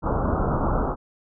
pink low-pass noise, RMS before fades -23 dBFS, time 0.02-0.96 s, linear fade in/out 50 ms, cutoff 1400 Hz, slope 96 dB/octave, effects none

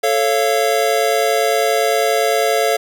square chord, A augmented, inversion none, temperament just, 440 / 550 / 687.5 Hz, A4 / C#5 / E#5, 0 / -14 / -27 cents, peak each -19 / -20 / -18 dBFS, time 0.03-2.77 s, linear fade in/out 10 ms, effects none

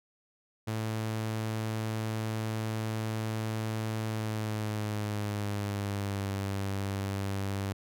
sawtooth tone with pitch glide, 110 to 98.57 Hz, A2 to G2, 0 to +10 cents, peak -27 dBFS, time 0.67-7.73 s, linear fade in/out 10 ms, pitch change -190 cents, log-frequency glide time 4.08-6.33 s, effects none

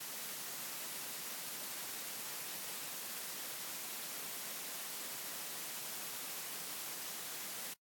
white high-pass noise, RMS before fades -44 dBFS, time 0-7.74 s, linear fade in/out 10 ms, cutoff 130 Hz, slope 48 dB/octave, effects noise-tail reverb RT60 0.1 s tail -22 dB re dry + AAC 64 kbps

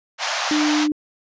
pink band-pass noise, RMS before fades -24 dBFS, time 0.18-0.88 s, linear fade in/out 50 ms, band 630 to 6700 Hz, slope 48 dB/octave
sine tone, 300.6 Hz, D4, 40 cents sharp, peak -17 dBFS, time 0.51-0.92 s, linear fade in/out 2 ms
effects resampled to 16000 Hz

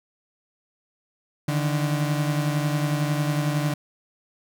35% pulse beating tone pair, 146.83 / 157.83 Hz, D3 / D#3, 0 / +25 cents, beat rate 11 Hz, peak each -21 / -27 dBFS, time 1.48-3.74 s, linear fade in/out 5 ms, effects none

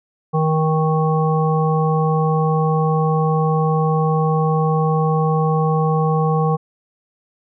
harmonic tone, 157.5 Hz, D#3, 21 cents sharp, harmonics 1 / 3 / 5 / 7, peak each -16 / -21 / -23 / -24 dBFS, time 0.33-6.57 s, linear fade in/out 20 ms, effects none

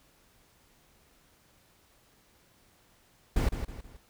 brown noise with echo, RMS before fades -25 dBFS, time 3.36-3.49 s, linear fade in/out 5 ms, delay 160 ms, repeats 3, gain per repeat -8 dB, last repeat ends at 3.97 s, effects pink hiss -64 dBFS RMS until 4.09 s

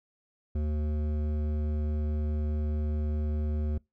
sine tone with hard clipping, 75.4 Hz, D2, 46 cents sharp, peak -29 dBFS, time 0.55-3.78 s, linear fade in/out 5 ms, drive 12 dB, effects noise-tail reverb RT60 0.2 s tail -25 dB re dry

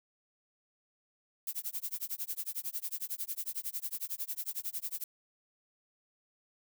violet noise with tremolo, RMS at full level -35 dBFS, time 1.47-5.04 s, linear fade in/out 2 ms, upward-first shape sine, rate 11 Hz, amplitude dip 100%, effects none

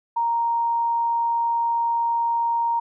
sine tone, 932.3 Hz, A#5, in tune, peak -19 dBFS, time 0.16-2.8 s, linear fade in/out 10 ms, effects none

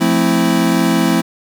square chord, F major seventh, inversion none, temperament equal, 174.61 / 220 / 261.6 / 329.6 Hz, F3 / A3 / C4 / E4, 0 / 0 / 0 / 0 cents, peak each -18 dBFS, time 0-1.22 s, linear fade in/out 20 ms, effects none

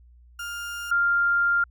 35% pulse / sine tone pair in turn, 1405 / 1396.9 Hz, F6 / F6, +10 / 0 cents, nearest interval unison, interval 10 cents, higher first, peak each -29 / -18 dBFS, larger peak second, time 0.39-0.91 / 0.91-1.64 s, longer second, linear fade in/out 5 ms, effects added 60 Hz sine -49 dBFS peak until 1.7 s + MP3 96 kbps

